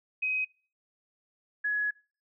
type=tone pair in turn; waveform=sine; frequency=2524 / 1684.6 Hz; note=D#7 / G#6; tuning=+24 / +24 cents; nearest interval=perfect fifth; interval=700 cents; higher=first; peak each=-26 dBFS; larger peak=neither; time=0.22-0.45 / 1.64-1.91 s; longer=second; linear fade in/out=10 ms; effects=noise-tail reverb RT60 0.4 s tail -25 dB re dry